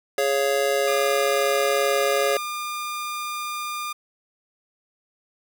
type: chord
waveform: square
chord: Db major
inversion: second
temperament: just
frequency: 415.8 / 554.4 / 693 Hz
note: Ab4 / Db5 / F5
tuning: +2 / 0 / -14 cents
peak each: -25 / -23 / -29 dBFS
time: 0.18-2.37 s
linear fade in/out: 2 ms
type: tone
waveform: sawtooth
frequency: 1205 Hz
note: D6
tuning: 44 cents sharp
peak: -24 dBFS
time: 0.87-3.93 s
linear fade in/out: 10 ms
effects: none